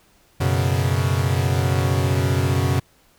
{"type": "chord", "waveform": "45% pulse", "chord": "F# suspended fourth", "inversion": "none", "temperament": "equal", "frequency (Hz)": [92.5, 123.47, 138.59], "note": ["F#2", "B2", "C#3"], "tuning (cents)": [0, 0, 0], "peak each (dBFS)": [-21, -22, -23], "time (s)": [0.4, 2.8], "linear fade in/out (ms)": 10, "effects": ["pink hiss -57 dBFS RMS until 3.18 s"]}